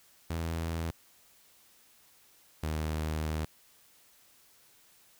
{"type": "tone pair in turn", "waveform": "sawtooth", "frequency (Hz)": [82.41, 77.93], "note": ["E2", "D#2"], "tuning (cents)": [0, 3], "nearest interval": "minor second", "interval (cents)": 97, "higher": "first", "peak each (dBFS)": [-28, -27], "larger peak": "second", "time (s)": [[0.3, 0.91], [2.63, 3.45]], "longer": "second", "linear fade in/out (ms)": 5, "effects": ["white hiss -62 dBFS RMS until 5.19 s"]}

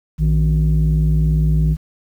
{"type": "tone pair together", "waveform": "sine", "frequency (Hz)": [58.66, 156.1], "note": ["A#1", "D#3"], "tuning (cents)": [12, 6], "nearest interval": "octave + perfect fourth", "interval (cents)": 1694, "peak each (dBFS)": -13, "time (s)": [0.18, 1.77], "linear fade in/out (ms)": 50, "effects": ["tanh soft clip ceiling -9 dBFS", "8-bit"]}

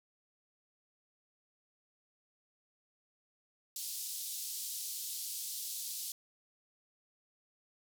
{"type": "band-pass noise", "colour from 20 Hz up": "white", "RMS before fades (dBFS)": -41, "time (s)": [3.76, 6.12], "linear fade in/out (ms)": 2, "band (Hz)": [3800, 15000], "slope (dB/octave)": 24, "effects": []}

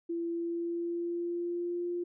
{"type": "tone with pitch glide", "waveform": "sine", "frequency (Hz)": [337.9, 349.8], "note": ["E4", "F4"], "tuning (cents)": [43, 3], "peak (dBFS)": -31, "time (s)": [0.09, 2.04], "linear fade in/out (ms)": 10, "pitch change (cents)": 60, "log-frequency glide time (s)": [0.3, 1.86], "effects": []}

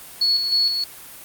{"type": "tone with tremolo", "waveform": "sine", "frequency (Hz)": 4385, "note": "C#8", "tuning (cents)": -20, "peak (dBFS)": -15, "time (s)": [0.21, 0.84], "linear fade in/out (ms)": 5, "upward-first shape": "square", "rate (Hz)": 3.2, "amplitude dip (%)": 45, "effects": ["white hiss -40 dBFS RMS until 1.24 s", "Opus 32 kbps"]}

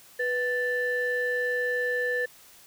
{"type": "tone pair together", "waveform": "sine", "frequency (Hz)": [492.9, 1760], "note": ["B4", "A6"], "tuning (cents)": [-3, 0], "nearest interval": "octave + minor seventh", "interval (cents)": 2203, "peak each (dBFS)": [-27, -26], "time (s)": [0.19, 2.26], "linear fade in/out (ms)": 10, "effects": ["tanh soft clip ceiling -19 dBFS", "white hiss -53 dBFS RMS until 2.66 s"]}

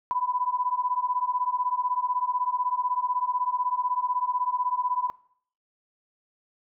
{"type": "beating tone pair", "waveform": "sine", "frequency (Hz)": [987.8, 1003.8], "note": ["B5", "B5"], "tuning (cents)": [0, 28], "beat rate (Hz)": 16, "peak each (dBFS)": -27, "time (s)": [0.11, 5.1], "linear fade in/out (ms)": 0, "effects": ["noise-tail reverb RT60 0.6 s tail -22 dB re dry"]}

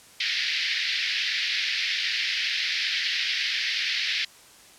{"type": "band-pass noise", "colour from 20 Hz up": "pink", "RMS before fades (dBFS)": -27, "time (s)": [0.2, 4.25], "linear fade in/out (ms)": 5, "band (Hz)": [1800, 5100], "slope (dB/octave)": 48, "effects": ["white hiss -51 dBFS RMS until 4.78 s", "low-pass 10000 Hz 12 dB/octave"]}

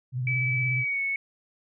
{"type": "tone with vibrato", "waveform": "sine", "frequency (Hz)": 126.5, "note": "B2", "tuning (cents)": 42, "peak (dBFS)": -26, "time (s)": [0.12, 0.85], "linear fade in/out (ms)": 50, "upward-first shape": "sine", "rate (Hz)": 17, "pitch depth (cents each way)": 62}
{"type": "tone with pitch glide", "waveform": "sine", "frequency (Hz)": [2300, 2209], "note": ["D7", "C#7"], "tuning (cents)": [-37, -7], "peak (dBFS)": -25, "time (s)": [0.27, 1.16], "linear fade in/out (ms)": 2, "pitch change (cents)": -70, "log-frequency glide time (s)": [0.77, 1.01]}
{"effects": []}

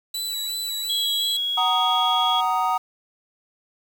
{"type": "tone with vibrato", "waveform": "sawtooth", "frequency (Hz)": 3951, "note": "B7", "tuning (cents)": 0, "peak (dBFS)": -23, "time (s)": [0.14, 1.37], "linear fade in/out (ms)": 5, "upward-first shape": "sine", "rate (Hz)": 2.8, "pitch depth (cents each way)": 18}
{"type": "tone", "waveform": "sine", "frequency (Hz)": 3322, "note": "G#7", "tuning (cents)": 0, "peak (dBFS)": -22, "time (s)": [0.89, 2.41], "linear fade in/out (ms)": 10}
{"type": "chord", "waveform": "triangle", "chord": "D# minor", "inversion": "first", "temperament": "just", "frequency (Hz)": [746.7, 933.4, 1244.5], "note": ["F#5", "A#5", "D#6"], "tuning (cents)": [16, 2, 0], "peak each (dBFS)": -22, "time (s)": [1.57, 2.78], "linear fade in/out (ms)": 10}
{"effects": ["7-bit"]}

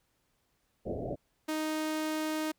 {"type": "low-pass noise", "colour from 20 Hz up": "white", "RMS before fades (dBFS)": -36, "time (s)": [0.85, 1.16], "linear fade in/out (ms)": 20, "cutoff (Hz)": 700, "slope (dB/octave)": 96}
{"type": "tone", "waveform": "sawtooth", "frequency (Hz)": 311.1, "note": "D#4", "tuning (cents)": 0, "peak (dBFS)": -27, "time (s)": [1.48, 2.52], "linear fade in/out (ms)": 10}
{"effects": ["pink hiss -75 dBFS RMS until 2.58 s"]}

